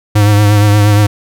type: tone with vibrato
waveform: square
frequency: 103.83 Hz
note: G#2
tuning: in tune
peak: -6 dBFS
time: 0.15-1.07 s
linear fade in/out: 10 ms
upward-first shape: triangle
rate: 8.5 Hz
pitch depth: 40 cents each way
effects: none